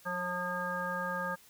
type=harmonic tone with a mistuned harmonic; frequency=179.8 Hz; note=F#3; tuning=49 cents flat; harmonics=1 / 3 / 5 / 7 / 9; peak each=-41 / -39 / -40 / -38 / -37 dBFS; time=0.05-1.36 s; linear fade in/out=20 ms; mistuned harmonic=7; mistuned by=-41 cents; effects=white hiss -59 dBFS RMS until 1.49 s